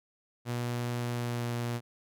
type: tone with pitch glide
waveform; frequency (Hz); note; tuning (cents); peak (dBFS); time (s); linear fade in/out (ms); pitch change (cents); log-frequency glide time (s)
sawtooth; 120.7 to 119.38; B2 to A#2; -39 to +42; -27; 0.45-1.81; 50; -19; 1-1.47
effects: none